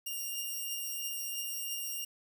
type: beating tone pair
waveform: 5% pulse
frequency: 2819 / 2822 Hz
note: F7 / F7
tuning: +16 / +17 cents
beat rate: 3 Hz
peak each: -27 / -35 dBFS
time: 0.06-2.05 s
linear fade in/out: 10 ms
effects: 10-bit